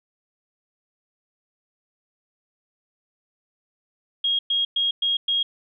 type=tone bursts; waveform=sine; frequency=3269 Hz; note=G#7; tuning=28 cents flat; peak=-19 dBFS; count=5; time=4.24-5.43 s; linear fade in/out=5 ms; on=150 ms; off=110 ms; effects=none